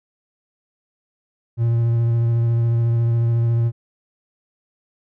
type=tone with vibrato; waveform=triangle; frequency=116.6 Hz; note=A#2; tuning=1 cent sharp; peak=-13 dBFS; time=1.57-3.72 s; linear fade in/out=50 ms; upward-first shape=sine; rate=14 Hz; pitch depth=15 cents each way; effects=none